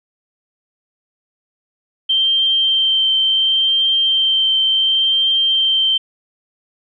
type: tone with vibrato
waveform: sine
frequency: 3136 Hz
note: G7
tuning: in tune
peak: -12 dBFS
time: 2.09-5.98 s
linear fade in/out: 10 ms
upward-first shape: triangle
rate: 0.7 Hz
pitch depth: 12 cents each way
effects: none